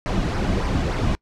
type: noise with flanger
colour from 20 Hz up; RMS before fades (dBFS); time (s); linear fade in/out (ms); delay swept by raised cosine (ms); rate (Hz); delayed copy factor
brown; -22; 0.06-1.15; 0; 0.27 to 2.27; 3.4; -0.55
effects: noise-tail reverb RT60 0.1 s tail -25 dB re dry + low-pass 6000 Hz 12 dB/octave